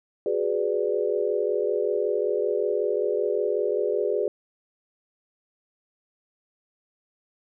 sine chord, G# half-diminished seventh, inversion third, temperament equal, 370 / 415.3 / 493.9 / 587.3 Hz, F#4 / G#4 / B4 / D5, 0 / 0 / 0 / 0 cents, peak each -29 / -25 / -28 / -30 dBFS, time 0.26-4.28 s, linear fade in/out 2 ms, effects none

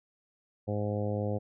harmonic tone, 103.83 Hz, G#2, in tune, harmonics 1 / 2 / 3 / 4 / 5 / 6 / 7 / 8, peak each -32 / -36 / -40 / -39 / -35 / -43 / -43 / -51 dBFS, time 0.67-1.39 s, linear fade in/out 20 ms, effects none

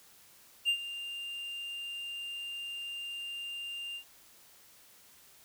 triangle tone with ADSR envelope, 2796 Hz, F7, 1 cent sharp, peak -22 dBFS, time 0.65-4.04 s, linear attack 37 ms, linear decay 81 ms, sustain -14 dB, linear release 85 ms, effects white hiss -59 dBFS RMS until 5.44 s

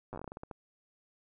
slowing click train, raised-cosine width 1 ms, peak -28 dBFS, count 13, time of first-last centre 0.13-0.512 s, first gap 8 ms, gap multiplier 1.23, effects none

